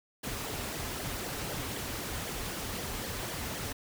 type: noise with flanger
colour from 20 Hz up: pink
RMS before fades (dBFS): -37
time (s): 0.23-3.73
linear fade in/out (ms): 10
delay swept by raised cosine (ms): 0.76 to 6.36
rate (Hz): 3.9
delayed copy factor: -0.7
effects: none